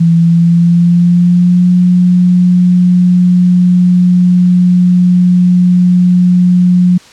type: tone with pitch glide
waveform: sine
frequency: 167.3 to 179.31 Hz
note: E3 to F3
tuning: +26 to +46 cents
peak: -4 dBFS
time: 0-6.98 s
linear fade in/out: 10 ms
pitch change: +120 cents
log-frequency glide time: 0.15-1.69 s
effects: white hiss -38 dBFS RMS until 7.12 s + low-pass 6000 Hz 12 dB/octave